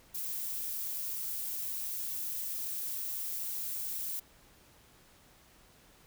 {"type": "noise", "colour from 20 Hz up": "violet", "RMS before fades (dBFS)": -37, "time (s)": [0.14, 4.2], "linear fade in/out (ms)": 10, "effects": ["pink hiss -61 dBFS RMS until 6.06 s"]}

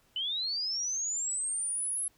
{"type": "linear sweep", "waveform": "sine", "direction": "up", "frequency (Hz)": [2960, 11010], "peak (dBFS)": -30, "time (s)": [0.16, 2.08], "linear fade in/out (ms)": 2, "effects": ["pink hiss -67 dBFS RMS until 2.17 s"]}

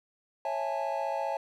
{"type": "chord", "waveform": "triangle", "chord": "A major seventh", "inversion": "first", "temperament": "just", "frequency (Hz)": [550, 660, 825, 880], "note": ["C#5", "E5", "G#5", "A5"], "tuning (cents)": [-14, 2, -12, 0], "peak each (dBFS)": -33, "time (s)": [0.45, 1.37], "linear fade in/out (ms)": 2, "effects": []}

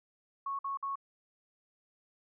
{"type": "tone bursts", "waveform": "sine", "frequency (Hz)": 1103, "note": "C#6", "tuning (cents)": -9, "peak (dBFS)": -33, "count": 3, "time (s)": [0.46, 0.956], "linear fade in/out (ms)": 5, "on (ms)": 130, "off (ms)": 53, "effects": []}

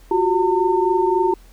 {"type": "tone cluster", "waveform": "sine", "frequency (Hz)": [355.3, 378.9, 906], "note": ["F4", "F#4", "A#5"], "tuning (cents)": [30, 41, -50], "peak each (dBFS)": -19, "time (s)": [0.11, 1.34], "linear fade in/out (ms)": 5, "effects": ["added 42 Hz sine -44 dBFS peak until 1.52 s", "pink hiss -53 dBFS RMS until 1.52 s"]}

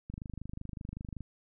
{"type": "click train", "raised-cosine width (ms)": 5, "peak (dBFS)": -28, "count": 29, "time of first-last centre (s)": [0.1, 1.207], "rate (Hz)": 25.3, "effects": []}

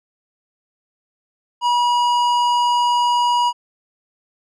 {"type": "tone with tanh clipping", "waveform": "sine", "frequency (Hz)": 966, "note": "B5", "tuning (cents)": -39, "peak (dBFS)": -16, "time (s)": [1.61, 3.53], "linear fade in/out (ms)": 50, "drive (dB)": 13, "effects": []}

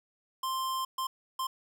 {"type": "tone bursts at uneven times", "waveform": "square", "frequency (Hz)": 1050, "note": "C6", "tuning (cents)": 6, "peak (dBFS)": -31, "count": 3, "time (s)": [[0.43, 0.85], [0.98, 1.07], [1.39, 1.47]], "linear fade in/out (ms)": 5, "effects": []}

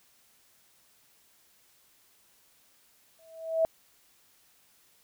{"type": "tone with exponential growth", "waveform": "sine", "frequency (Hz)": 650, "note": "E5", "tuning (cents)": -24, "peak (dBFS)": -19, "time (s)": [3.19, 3.65], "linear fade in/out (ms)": 0, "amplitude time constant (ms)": 100, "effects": ["white hiss -64 dBFS RMS until 5.03 s"]}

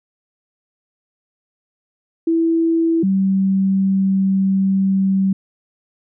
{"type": "tone pair in turn", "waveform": "sine", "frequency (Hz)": [329.6, 192.78], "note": ["E4", "G3"], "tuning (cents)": [0, -29], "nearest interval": "major sixth", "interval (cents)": 929, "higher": "first", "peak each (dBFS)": -13, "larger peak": "neither", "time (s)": [[2.27, 3.03], [3.03, 5.33]], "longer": "second", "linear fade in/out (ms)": 5, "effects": []}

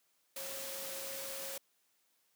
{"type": "tone in noise", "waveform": "sine", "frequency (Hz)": 543, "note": "C#5", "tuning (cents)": -36, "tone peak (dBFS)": -47, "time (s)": [0.36, 1.58], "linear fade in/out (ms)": 5, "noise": "white", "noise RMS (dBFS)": -43, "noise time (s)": [0.36, 1.58], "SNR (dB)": -7, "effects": ["white hiss -75 dBFS RMS until 2.35 s", "high-pass 150 Hz 12 dB/octave"]}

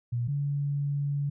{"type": "tone pair in turn", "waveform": "sine", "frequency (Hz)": [120, 142.72], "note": ["B2", "D3"], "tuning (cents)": [-49, -49], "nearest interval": "minor third", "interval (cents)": 300, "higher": "second", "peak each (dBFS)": -26, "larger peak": "neither", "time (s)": [[0.12, 0.28], [0.28, 1.3]], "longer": "second", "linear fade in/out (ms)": 10, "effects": []}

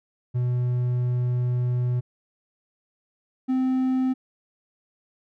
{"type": "tone pair in turn", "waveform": "triangle", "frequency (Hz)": [123.47, 259], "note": ["B2", "C4"], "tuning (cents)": [0, -17], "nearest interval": "octave + minor second", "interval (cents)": 1283, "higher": "second", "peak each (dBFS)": [-19, -18], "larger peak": "second", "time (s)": [[0.34, 2.01], [3.48, 4.14]], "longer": "first", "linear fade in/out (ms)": 20, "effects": []}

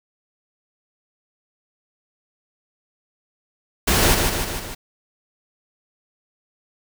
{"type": "noise with echo", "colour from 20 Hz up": "pink", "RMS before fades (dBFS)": -17, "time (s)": [3.87, 4.15], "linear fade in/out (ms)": 10, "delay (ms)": 150, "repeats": 4, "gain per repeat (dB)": -4, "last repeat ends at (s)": 4.75, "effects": []}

